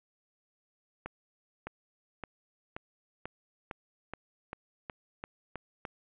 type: accelerating click train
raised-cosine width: 0.5 ms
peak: -23 dBFS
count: 12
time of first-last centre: 1.06-5.852 s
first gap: 610 ms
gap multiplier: 0.93
effects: resampled to 8000 Hz + 9-bit